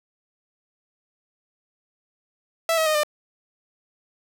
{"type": "tone with pitch steps", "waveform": "sawtooth", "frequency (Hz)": [659.3, 638.7, 618.7, 599.4], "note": ["E5", "D#5", "D#5", "D5"], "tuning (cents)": [0, 45, -10, 35], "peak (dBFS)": -15, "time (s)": [2.69, 3.034], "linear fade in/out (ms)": 2, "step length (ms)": 86, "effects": []}